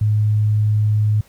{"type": "tone", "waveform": "sine", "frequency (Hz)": 106.2, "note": "G#2", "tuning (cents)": 39, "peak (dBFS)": -13, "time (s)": [0.01, 1.21], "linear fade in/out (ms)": 5, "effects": ["pink hiss -52 dBFS RMS until 1.28 s"]}